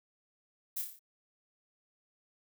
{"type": "noise with echo", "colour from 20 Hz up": "violet", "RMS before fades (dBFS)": -36, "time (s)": [0.76, 0.82], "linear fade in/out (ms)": 10, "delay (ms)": 29, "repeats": 6, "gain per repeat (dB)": -4, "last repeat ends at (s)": 0.994, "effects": []}